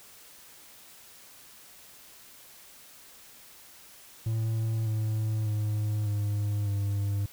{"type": "tone with pitch steps", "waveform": "triangle", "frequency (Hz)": [111.8, 108.93, 106.14, 103.41, 100.76], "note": ["A2", "A2", "G#2", "G#2", "G2"], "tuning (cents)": [28, -17, 38, -7, 48], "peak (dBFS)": -24, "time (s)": [4.26, 7.26], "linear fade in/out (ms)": 5, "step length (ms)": 600, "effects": ["white hiss -52 dBFS RMS until 7.32 s"]}